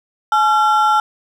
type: ring-modulated tone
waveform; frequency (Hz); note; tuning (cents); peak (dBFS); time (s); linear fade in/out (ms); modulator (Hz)
triangle; 1108.7; C#6; 0; -6; 0.32-1; 2; 256
effects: none